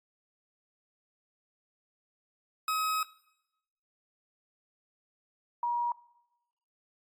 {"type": "tone pair in turn", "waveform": ["40% pulse", "sine"], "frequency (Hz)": [1272, 955], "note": ["D#6", "A#5"], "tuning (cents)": [38, 42], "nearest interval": "perfect fourth", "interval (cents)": 496, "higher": "first", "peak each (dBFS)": -27, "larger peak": "neither", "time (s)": [[2.68, 3.03], [5.63, 5.92]], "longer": "first", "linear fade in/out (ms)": 2, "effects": ["noise-tail reverb RT60 0.9 s tail -20 dB re dry", "AAC 64 kbps"]}